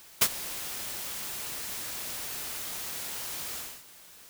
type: noise with ADSR envelope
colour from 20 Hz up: white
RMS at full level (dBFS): -19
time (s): 0.21-3.84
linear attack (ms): 10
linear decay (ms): 58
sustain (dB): -18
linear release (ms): 280
effects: white hiss -52 dBFS RMS until 4.29 s